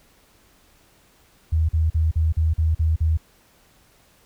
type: tone bursts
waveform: sine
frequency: 79.8 Hz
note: D#2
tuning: 44 cents sharp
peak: -16 dBFS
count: 8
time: 1.52-3.174 s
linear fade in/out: 10 ms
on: 170 ms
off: 42 ms
effects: pink hiss -57 dBFS RMS until 4.25 s